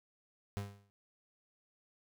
35% pulse tone with exponential decay, 100.6 Hz, G2, 45 cents sharp, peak -32 dBFS, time 0.57-0.9 s, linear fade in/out 0 ms, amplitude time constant 71 ms, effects none

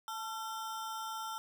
square ring-modulated tone, 1120 Hz, C#6, 18 cents sharp, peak -36 dBFS, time 0.08-1.38 s, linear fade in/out 0 ms, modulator 238 Hz, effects none

